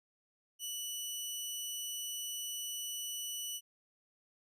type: tone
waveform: 15% pulse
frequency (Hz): 2960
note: F#7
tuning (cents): 0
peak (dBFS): -31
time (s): 0.59-3.61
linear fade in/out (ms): 50
effects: none